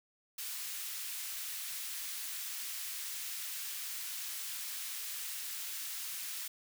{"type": "high-pass noise", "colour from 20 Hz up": "white", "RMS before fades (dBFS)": -41, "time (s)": [0.38, 6.48], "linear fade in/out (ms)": 5, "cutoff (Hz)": 1700, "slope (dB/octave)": 12, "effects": []}